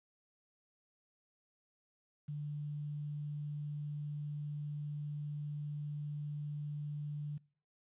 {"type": "tone with quantisation", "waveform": "sine", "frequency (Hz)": 147.5, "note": "D3", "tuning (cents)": 8, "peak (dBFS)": -38, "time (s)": [2.28, 7.38], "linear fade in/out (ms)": 10, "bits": 11, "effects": ["noise-tail reverb RT60 0.5 s tail -24 dB re dry", "resampled to 8000 Hz"]}